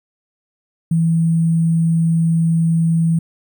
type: tone with sample-and-hold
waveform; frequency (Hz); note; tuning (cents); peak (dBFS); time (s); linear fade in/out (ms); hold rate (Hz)
sine; 164.81; E3; 0; -12; 0.91-3.19; 5; 8820
effects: none